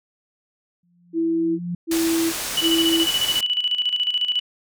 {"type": "tone with exponential growth", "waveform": "sine", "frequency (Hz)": 174.61, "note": "F3", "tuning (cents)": 0, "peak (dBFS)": -22, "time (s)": [0.83, 1.75], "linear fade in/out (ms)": 5, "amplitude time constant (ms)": 200}
{"type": "tone bursts", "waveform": "sine", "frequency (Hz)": 329.6, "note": "E4", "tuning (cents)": 0, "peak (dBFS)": -18, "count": 3, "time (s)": [1.13, 3.07], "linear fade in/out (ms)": 50, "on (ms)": 460, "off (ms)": 280}
{"type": "low-pass noise", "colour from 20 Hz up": "white", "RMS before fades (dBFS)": -28, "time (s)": [1.91, 3.41], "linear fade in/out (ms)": 5, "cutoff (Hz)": 11000, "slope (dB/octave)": 12}
{"type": "tone with tremolo", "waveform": "sine", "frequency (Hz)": 2960, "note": "F#7", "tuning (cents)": 0, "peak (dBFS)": -17, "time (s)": [2.57, 4.4], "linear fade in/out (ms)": 5, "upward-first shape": "square", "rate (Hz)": 14, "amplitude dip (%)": 65}
{"effects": []}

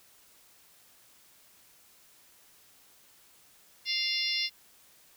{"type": "harmonic tone with a mistuned harmonic", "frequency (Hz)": 698.5, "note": "F5", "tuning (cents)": 0, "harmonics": [3, 4, 5, 6, 7, 8], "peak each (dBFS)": [-35, -35, -35, -35, -35, -35], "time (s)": [3.85, 4.5], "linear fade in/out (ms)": 50, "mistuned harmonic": 8, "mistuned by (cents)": -58, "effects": ["white hiss -60 dBFS RMS until 5.16 s"]}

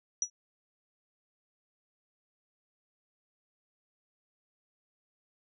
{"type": "tone with exponential decay", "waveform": "sine", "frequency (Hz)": 5850, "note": "F#8", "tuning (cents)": -21, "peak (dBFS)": -23, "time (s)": [0.22, 0.3], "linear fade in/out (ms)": 2, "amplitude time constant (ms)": 17, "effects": []}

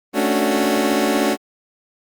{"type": "chord", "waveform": "25% pulse", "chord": "D major seventh", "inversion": "second", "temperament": "equal", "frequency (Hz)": [220, 277.2, 293.7, 370], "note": ["A3", "C#4", "D4", "F#4"], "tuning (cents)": [0, 0, 0, 0], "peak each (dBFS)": -18, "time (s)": [0.13, 1.37], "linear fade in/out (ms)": 50, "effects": ["Opus 32 kbps"]}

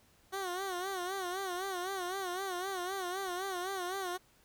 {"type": "tone with vibrato", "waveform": "15% pulse", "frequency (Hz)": 372.4, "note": "F#4", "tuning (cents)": 11, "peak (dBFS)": -29, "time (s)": [0.32, 4.18], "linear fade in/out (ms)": 20, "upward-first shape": "sine", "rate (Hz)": 3.9, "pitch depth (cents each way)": 100, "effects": ["pink hiss -66 dBFS RMS until 4.44 s"]}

